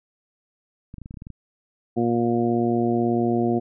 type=clicks; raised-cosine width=5 ms; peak=-25 dBFS; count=10; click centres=0.941 / 0.983 / 1.017 / 1.059 / 1.109 / 1.142 / 1.172 / 1.221 / 1.269 / 1.303 s
type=harmonic tone; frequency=118.1 Hz; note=A#2; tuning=23 cents sharp; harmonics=1 / 2 / 3 / 4 / 5 / 6; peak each=-29 / -22 / -23 / -31 / -35 / -28 dBFS; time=1.96-3.6 s; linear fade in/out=20 ms
effects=none